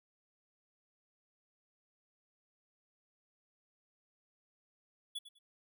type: tone with echo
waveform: square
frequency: 3411 Hz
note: G#7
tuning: 46 cents sharp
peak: -38 dBFS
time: 5.15-5.19 s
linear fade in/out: 10 ms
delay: 100 ms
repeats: 2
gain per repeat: -13 dB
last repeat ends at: 5.39 s
effects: none